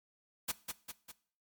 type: noise with echo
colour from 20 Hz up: white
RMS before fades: -34 dBFS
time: 0.48-0.52 s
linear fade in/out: 10 ms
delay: 200 ms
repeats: 3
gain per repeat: -5 dB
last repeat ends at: 1.12 s
effects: noise-tail reverb RT60 0.5 s tail -19 dB re dry + MP3 96 kbps